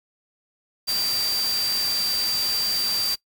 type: tone in noise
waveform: sine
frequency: 4699 Hz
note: D8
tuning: in tune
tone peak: -22 dBFS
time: 0.87-3.16 s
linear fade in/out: 20 ms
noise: white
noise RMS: -30 dBFS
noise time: 0.87-3.16 s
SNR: +5 dB
effects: noise-tail reverb RT60 0.1 s tail -21 dB re dry